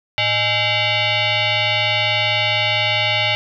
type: tone with frequency modulation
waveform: sine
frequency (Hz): 110.4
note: A2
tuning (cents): +6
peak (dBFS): -15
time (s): 0.18-3.35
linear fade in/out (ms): 0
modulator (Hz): 725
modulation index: 4.8
effects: none